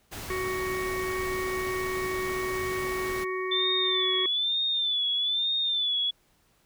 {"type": "noise", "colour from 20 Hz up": "pink", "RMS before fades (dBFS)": -38, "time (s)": [0.11, 3.25], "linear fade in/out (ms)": 20}
{"type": "harmonic tone", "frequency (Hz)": 372.5, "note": "F#4", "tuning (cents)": 12, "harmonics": [1, 3, 5, 6], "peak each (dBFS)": [-30, -35, -37, -38], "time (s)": [0.3, 4.26], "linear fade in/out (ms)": 2}
{"type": "tone with vibrato", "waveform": "sine", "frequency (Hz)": 3520, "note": "A7", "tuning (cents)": 0, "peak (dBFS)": -24, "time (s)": [3.51, 6.11], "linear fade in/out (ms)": 10, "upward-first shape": "sine", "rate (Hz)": 1.1, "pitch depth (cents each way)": 81}
{"effects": ["pink hiss -66 dBFS RMS until 6.65 s"]}